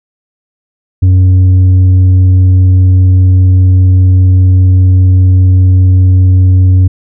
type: tone with tanh clipping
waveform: sine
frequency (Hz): 92.5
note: F#2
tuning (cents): 0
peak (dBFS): -3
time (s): 1.02-6.88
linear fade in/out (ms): 10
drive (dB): 4
effects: none